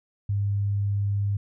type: tone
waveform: sine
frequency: 100.9 Hz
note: G#2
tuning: 49 cents flat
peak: -22 dBFS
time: 0.29-1.37 s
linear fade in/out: 5 ms
effects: none